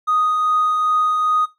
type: tone with tremolo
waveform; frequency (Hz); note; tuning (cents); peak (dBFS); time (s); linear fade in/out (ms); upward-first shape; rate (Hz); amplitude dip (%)
triangle; 1244.5; D#6; 0; -10; 0.07-1.46; 20; triangle; 2.5; 40
effects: noise-tail reverb RT60 0.2 s tail -18 dB re dry + tanh soft clip ceiling -11 dBFS